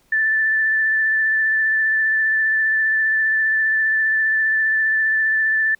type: tone with vibrato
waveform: sine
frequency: 1760 Hz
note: A6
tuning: in tune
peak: -15 dBFS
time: 0.12-5.75 s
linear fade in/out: 5 ms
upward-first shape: sine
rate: 15 Hz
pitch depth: 14 cents each way
effects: pink hiss -60 dBFS RMS until 5.79 s